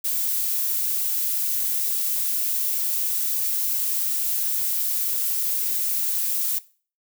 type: noise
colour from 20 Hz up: violet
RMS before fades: -24 dBFS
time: 0.04-6.59 s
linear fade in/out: 10 ms
effects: noise-tail reverb RT60 0.4 s tail -19 dB re dry